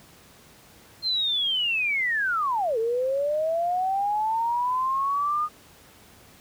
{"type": "linear two-way sweep", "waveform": "sine", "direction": "down then up", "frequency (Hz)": [4200, 440, 1231], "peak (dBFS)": -22, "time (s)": [1.02, 5.49], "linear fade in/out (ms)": 50, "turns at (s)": 2.78, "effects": ["pink hiss -52 dBFS RMS until 6.4 s", "high-pass 60 Hz 12 dB/octave"]}